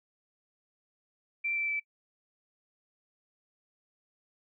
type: tone with pitch steps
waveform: sine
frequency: 2349 / 2333 / 2317 Hz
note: D7 / D7 / D7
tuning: 0 / -12 / -24 cents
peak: -29 dBFS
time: 1.44-1.8 s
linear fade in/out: 10 ms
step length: 120 ms
effects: noise-tail reverb RT60 0.1 s tail -24 dB re dry